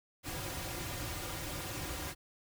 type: noise with comb filter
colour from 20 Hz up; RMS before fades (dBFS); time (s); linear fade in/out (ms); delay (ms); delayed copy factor
pink; -40; 0.23-2.15; 50; 4.6; -0.75
effects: none